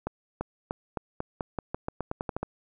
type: accelerating click train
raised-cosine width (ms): 1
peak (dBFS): -16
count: 15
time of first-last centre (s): 0.07-2.43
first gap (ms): 340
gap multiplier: 0.88
effects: none